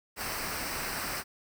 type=noise with comb filter; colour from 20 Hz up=pink; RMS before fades=-35 dBFS; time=0.16-1.24 s; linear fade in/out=50 ms; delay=0.29 ms; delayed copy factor=-0.6; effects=none